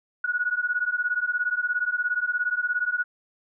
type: beating tone pair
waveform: sine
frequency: 1453 / 1470 Hz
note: F#6 / F#6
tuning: -32 / -12 cents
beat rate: 17 Hz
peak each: -26 dBFS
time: 0.24-3.04 s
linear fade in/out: 5 ms
effects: none